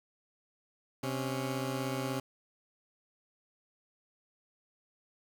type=tone pair together; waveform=15% pulse; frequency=130.33 / 277.2 Hz; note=C3 / C#4; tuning=-6 / 0 cents; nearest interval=octave + minor second; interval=1306 cents; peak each=-28 / -31 dBFS; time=1.03-2.2 s; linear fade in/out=5 ms; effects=none